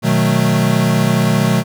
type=chord; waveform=square; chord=B dominant seventh; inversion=none; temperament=equal; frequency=123.47 / 155.56 / 185 / 220 Hz; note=B2 / D#3 / F#3 / A3; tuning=0 / 0 / 0 / 0 cents; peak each=-18 dBFS; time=0.02-1.64 s; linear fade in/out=50 ms; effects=none